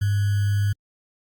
sine tone with sample-and-hold, 101.4 Hz, G#2, 41 cents flat, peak -18 dBFS, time 0.01-0.73 s, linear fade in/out 10 ms, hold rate 1575 Hz, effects Opus 48 kbps

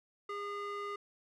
square tone with band-pass filter, 407.4 Hz, G#4, 33 cents flat, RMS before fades -40 dBFS, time 0.29-0.96 s, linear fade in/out 5 ms, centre 1200 Hz, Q 1.3, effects none

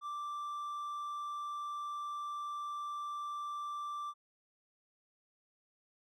triangle tone, 1174.7 Hz, D6, in tune, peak -36 dBFS, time 0.01-4.14 s, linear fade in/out 50 ms, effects none

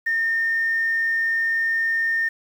sine tone, 1821 Hz, A#6, 41 cents flat, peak -18 dBFS, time 0.06-2.29 s, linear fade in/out 10 ms, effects tanh soft clip ceiling -14 dBFS + 8-bit

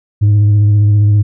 sine tone with vibrato, 103.83 Hz, G#2, in tune, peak -3 dBFS, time 0.21-1.23 s, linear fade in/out 20 ms, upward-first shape triangle, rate 15 Hz, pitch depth 32 cents each way, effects tanh soft clip ceiling -5 dBFS

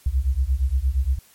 sine beating tone pair, 61.74 / 70.34 Hz, B1 / C#2, 0 / +26 cents, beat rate 8.6 Hz, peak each -21 dBFS, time 0.06-1.19 s, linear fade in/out 5 ms, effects white hiss -54 dBFS RMS until 1.34 s + MP3 64 kbps

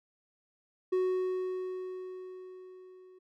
triangle tone with level ramp, 370 Hz, F#4, in tune, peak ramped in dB -23 to -51 dBFS, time 0.92-3.19 s, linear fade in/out 10 ms, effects none

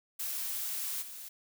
blue noise with level steps, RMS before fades -36 / -45 dBFS, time 0.19-1.29 s, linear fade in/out 10 ms, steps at 1.01 s, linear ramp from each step 20 ms, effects none

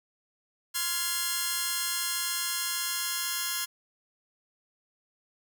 5% pulse chord, F minor, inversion second, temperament just, 1047.7 / 1396.9 / 1676.3 Hz, C6 / F6 / Ab6, +2 / 0 / +16 cents, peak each -22 dBFS, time 0.74-3.66 s, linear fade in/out 20 ms, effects none

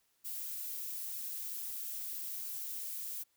violet noise, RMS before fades -41 dBFS, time 0.24-3.24 s, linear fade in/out 20 ms, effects white hiss -75 dBFS RMS until 3.36 s

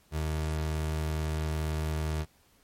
30% pulse tone, 77.78 Hz, D#2, in tune, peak -26 dBFS, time 0.11-2.26 s, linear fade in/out 50 ms, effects pink hiss -64 dBFS RMS until 2.63 s + MP3 64 kbps

